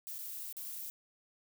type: noise with dropouts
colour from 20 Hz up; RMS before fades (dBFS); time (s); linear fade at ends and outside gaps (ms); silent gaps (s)
violet; -43; 0.07-0.9; 0; 0.183-0.188 / 0.526-0.568
effects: none